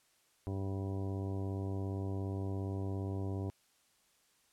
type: harmonic tone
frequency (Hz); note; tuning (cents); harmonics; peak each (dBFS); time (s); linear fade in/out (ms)
97.3; G2; -12; 1 / 2 / 3 / 4 / 5 / 6 / 7 / 8 / 10; -36 / -45 / -43 / -45 / -52 / -53 / -53 / -56 / -56; 0.47-3.5; 0
effects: white hiss -71 dBFS RMS until 4.52 s + low-pass 11000 Hz 12 dB/octave